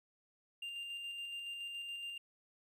triangle tone with tremolo, 2794 Hz, F7, in tune, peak -39 dBFS, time 0.62-2.18 s, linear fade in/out 5 ms, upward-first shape square, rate 7.1 Hz, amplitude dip 25%, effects none

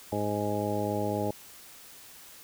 harmonic tone, 103.83 Hz, G#2, in tune, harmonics 1 / 2 / 3 / 4 / 5 / 6 / 8, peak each -35 / -35 / -35 / -35 / -35 / -35 / -35 dBFS, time 0.12-1.31 s, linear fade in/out 5 ms, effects white hiss -50 dBFS RMS until 2.43 s

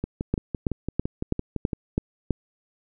two click trains, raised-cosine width 3 ms, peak -14 / -9 dBFS, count 11 / 7, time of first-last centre 0.04-1.732 / 0.34-2.307 s, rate 5.91 / 3.05 Hz, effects none

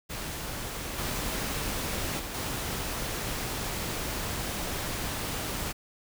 pink noise with level steps, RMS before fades -36 / -32 / -37 / -33 dBFS, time 0.09-5.73 s, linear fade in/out 20 ms, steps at 0.98 / 2.19 / 2.34 s, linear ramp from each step 5 ms, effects none

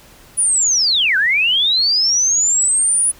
sine linear two-way sweep, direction down then up, 9956 to 1485 to 9956 Hz, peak -12 dBFS, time 0.37-3.12 s, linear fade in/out 20 ms, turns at 1.17 s, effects pink hiss -45 dBFS RMS until 3.19 s

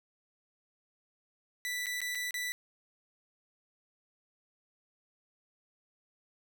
sawtooth tone with dropouts, 1975.5 Hz, B6, in tune, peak -30 dBFS, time 1.65-2.52 s, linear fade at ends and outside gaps 0 ms, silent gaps 1.859-1.867 / 2.005-2.016 / 2.149-2.154 / 2.308-2.342 s, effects none

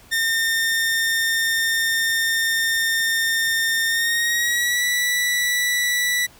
sawtooth tone with pitch glide, 1817 to 1958.7 Hz, A#6 to B6, -45 to -15 cents, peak -15 dBFS, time 0.11-6.27 s, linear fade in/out 20 ms, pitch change +130 cents, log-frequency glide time 3.86-4.85 s, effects pink hiss -49 dBFS RMS until 6.39 s

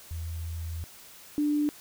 sine tone pair in turn, 82.41 / 295.8 Hz, E2 / D4, 0 / +13 cents, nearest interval octave + minor seventh, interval 2213 cents, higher second, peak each -32 / -23 dBFS, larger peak second, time 0.11-0.84 / 1.38-1.69 s, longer first, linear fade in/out 0 ms, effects white hiss -50 dBFS RMS until 1.8 s

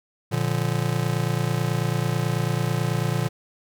square chord, Bb major, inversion none, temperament just, 116.54 / 145.68 / 174.81 Hz, Bb2 / D3 / F3, 0 / -14 / +2 cents, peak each -26 / -26 / -30 dBFS, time 0.31-3.29 s, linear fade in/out 20 ms, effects none

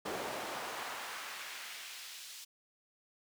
brown noise with high-pass filter sweep, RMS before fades -43 dBFS, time 0.05-2.45 s, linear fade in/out 10 ms, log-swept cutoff 440 to 4600 Hz, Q 0.94, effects none

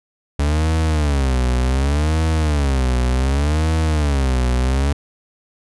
40% pulse tone with vibrato, 70.6 Hz, C#2, 32 cents sharp, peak -14 dBFS, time 0.39-4.93 s, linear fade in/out 5 ms, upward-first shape sine, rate 0.67 Hz, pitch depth 220 cents each way, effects resampled to 24000 Hz

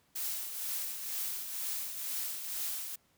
blue noise with tremolo, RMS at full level -35 dBFS, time 0.15-2.96 s, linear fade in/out 10 ms, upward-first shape triangle, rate 2.1 Hz, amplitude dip 55%, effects pink hiss -70 dBFS RMS until 3.17 s + high-pass 60 Hz 12 dB/octave

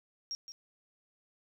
sine tone with echo, 5588 Hz, F8, in tune, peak -35 dBFS, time 0.31-0.35 s, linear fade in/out 0 ms, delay 170 ms, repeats 1, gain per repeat -9 dB, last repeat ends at 0.52 s, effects 11-bit

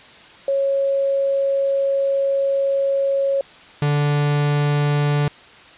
sine / 45% pulse tone pair in turn, 550 / 146.06 Hz, C#5 / D3, -14 / -9 cents, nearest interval octave + major seventh, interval 2295 cents, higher first, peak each -16 dBFS, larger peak neither, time 0.48-3.41 / 3.82-5.28 s, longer first, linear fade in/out 2 ms, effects white hiss -44 dBFS RMS until 5.77 s + resampled to 8000 Hz

